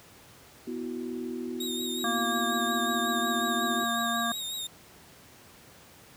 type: chord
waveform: sine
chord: B suspended fourth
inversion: none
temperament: equal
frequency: 246.9 / 329.6 / 370 Hz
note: B3 / E4 / F#4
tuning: 0 / 0 / 0 cents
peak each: -35 / -38 / -37 dBFS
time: 0.67-3.84 s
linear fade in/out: 5 ms
type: tone with vibrato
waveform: sawtooth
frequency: 3729 Hz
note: A#7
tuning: in tune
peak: -30 dBFS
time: 1.6-4.67 s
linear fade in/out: 5 ms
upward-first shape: sine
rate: 5.5 Hz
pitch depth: 44 cents each way
type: harmonic tone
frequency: 232.1 Hz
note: A#3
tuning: 7 cents flat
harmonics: 1 / 3 / 5 / 7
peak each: -33 / -33 / -31 / -33 dBFS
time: 2.04-4.32 s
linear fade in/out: 2 ms
effects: pink hiss -53 dBFS RMS until 6.16 s + high-pass 80 Hz 12 dB/octave